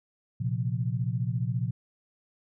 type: chord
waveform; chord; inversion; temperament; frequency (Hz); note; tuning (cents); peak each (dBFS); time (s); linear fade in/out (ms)
sine; Bb suspended second; none; just; 116.54 / 131.11 / 174.81; Bb2 / C3 / F3; 0 / +4 / +2; -29 / -30 / -34; 0.4-1.71; 10
effects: none